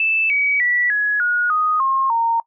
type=tone with pitch steps; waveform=sine; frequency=2637 / 2269 / 1952.8 / 1680.5 / 1446.2 / 1244.5 / 1071 / 921.6 Hz; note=E7 / C#7 / B6 / G#6 / F#6 / D#6 / C6 / A#5; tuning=0 / +40 / -20 / +20 / -40 / 0 / +40 / -20 cents; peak=-15 dBFS; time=0-2.4 s; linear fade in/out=2 ms; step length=300 ms; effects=noise-tail reverb RT60 0.1 s tail -21 dB re dry